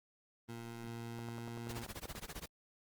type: tone with pitch glide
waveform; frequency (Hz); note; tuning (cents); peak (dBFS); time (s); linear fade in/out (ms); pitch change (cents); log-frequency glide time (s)
20% pulse; 116.5 to 117.31; A#2 to A#2; -1 to +11; -38; 0.48-1.84; 20; +12; 0.85-1.59
type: click train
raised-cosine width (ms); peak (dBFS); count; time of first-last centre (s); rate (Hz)
1; -35; 11; 1.19-2.152; 10.4
type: noise with tremolo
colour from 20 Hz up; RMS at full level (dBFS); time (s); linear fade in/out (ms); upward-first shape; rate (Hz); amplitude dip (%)
pink; -44; 1.69-2.46; 2; sine; 15; 95
effects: Opus 24 kbps